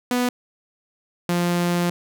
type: tone pair in turn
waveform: sawtooth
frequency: 246.9 / 174.58 Hz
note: B3 / F3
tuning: 0 / 0 cents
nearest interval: tritone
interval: 600 cents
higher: first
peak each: -15 dBFS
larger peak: neither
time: 0.11-0.29 / 1.29-1.9 s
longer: second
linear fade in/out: 2 ms
effects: none